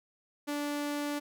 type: tone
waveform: sawtooth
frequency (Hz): 291.3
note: D4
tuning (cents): -14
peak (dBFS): -28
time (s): 0.47-1.2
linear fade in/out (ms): 20
effects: none